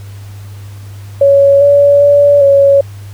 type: tone with pitch steps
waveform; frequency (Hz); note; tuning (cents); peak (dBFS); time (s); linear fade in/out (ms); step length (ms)
sine; 558 / 570 / 574 / 557; C#5 / C#5 / D5 / C#5; +11 / +48 / -40 / +8; -3; 1.21-2.81; 5; 400
effects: added 100 Hz sine -26 dBFS peak until 3.13 s + pink hiss -41 dBFS RMS until 3.13 s